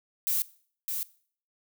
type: noise with echo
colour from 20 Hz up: violet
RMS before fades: -27 dBFS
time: 0.27-0.42 s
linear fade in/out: 0 ms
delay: 610 ms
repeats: 1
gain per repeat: -5 dB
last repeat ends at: 1.03 s
effects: noise-tail reverb RT60 0.5 s tail -20 dB re dry